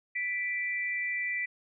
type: tone pair together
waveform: sine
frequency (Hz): 1975.5 / 2344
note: B6 / D7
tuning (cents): 0 / -4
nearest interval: minor third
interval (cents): 296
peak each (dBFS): -31 / -34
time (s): 0.15-1.46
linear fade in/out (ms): 10
effects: none